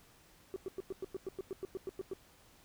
sine tone bursts, 381.3 Hz, G4, 48 cents flat, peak -34 dBFS, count 14, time 0.54-2.134 s, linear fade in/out 0 ms, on 21 ms, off 100 ms, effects tanh soft clip ceiling -34 dBFS + pink hiss -63 dBFS RMS until 2.64 s

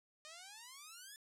5% pulse exponential sweep, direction up, 603 to 1760 Hz, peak -40 dBFS, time 0.25-1.16 s, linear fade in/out 0 ms, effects low-pass 11000 Hz 12 dB/octave

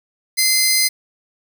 15% pulse tone pair together, 2072 / 4928 Hz, C7 / D#8, -17 / -17 cents, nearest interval octave + minor third, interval 1500 cents, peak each -10 dBFS, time 0.37-0.89 s, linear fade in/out 20 ms, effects none

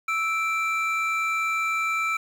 triangle tone pair together, 1316 / 2345 Hz, E6 / D7, -3 / -3 cents, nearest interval minor seventh, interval 1000 cents, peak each -24 / -24 dBFS, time 0.08-2.17 s, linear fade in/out 5 ms, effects 8-bit

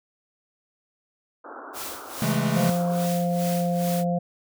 white band-pass noise, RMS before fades -40 dBFS, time 1.44-3.06 s, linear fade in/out 10 ms, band 250 to 1500 Hz, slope 96 dB/octave
white noise with tremolo, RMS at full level -34 dBFS, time 1.73-4.05 s, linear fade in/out 50 ms, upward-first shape sine, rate 2.4 Hz, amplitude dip 80%
square chord, A major seventh, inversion first, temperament equal with one note detuned, 135.82 / 164.81 / 207.7 / 220 Hz, C#3 / E3 / G#3 / A3, -35 / 0 / 0 / 0 cents, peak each -28 dBFS, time 2.22-2.7 s, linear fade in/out 2 ms
harmonic tone, 174.61 Hz, F3, in tune, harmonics 1 / 3 / 4, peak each -23 / -28 / -29 dBFS, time 2.56-4.19 s, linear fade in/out 10 ms
effects none

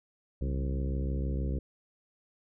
harmonic tone with a mistuned harmonic, 66.5 Hz, C2, 29 cents sharp, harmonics 1 / 2 / 3 / 4 / 5 / 6 / 7 / 8, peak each -30 / -36 / -40 / -42 / -44 / -46 / -47 / -48 dBFS, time 0.41-1.59 s, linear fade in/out 5 ms, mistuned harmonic 2, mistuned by +92 cents, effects none

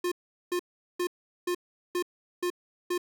square tone bursts, 354.9 Hz, F4, 28 cents sharp, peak -27 dBFS, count 7, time 0.04-2.979 s, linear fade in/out 5 ms, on 77 ms, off 400 ms, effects none

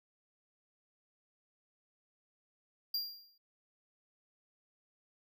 square tone with exponential decay, 4774 Hz, D8, 28 cents sharp, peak -31 dBFS, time 2.94-3.38 s, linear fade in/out 5 ms, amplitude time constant 94 ms, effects none

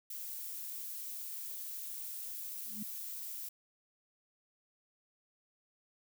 violet noise, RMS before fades -43 dBFS, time 0.1-3.49 s, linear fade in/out 5 ms
sine tone with exponential growth, 210 Hz, G#3, 19 cents sharp, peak -37 dBFS, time 2.62-2.83 s, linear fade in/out 5 ms, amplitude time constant 45 ms
effects none

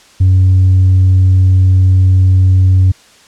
triangle tone with tanh clipping, 93.3 Hz, F#2, 15 cents sharp, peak -5 dBFS, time 0.2-2.92 s, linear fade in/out 10 ms, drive 6 dB, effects white hiss -43 dBFS RMS until 3.27 s + low-pass 7000 Hz 12 dB/octave

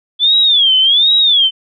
sine tone with vibrato, 3420 Hz, A7, 50 cents flat, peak -7 dBFS, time 0.19-1.51 s, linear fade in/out 50 ms, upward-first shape sine, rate 1.3 Hz, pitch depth 200 cents each way, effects none

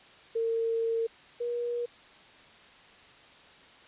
sine tone pair in turn, 455.9 / 478.6 Hz, A#4 / A#4, -39 / +46 cents, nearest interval minor second, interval 85 cents, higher second, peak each -26 / -29 dBFS, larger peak first, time 0.35-1.07 / 1.4-1.86 s, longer first, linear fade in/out 10 ms, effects white hiss -54 dBFS RMS until 3.87 s + resampled to 8000 Hz

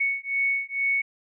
sine beating tone pair, 2217 / 2219.2 Hz, C#7 / C#7, 0 / +1 cents, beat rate 2.2 Hz, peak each -26 dBFS, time 0-1.02 s, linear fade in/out 10 ms, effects none

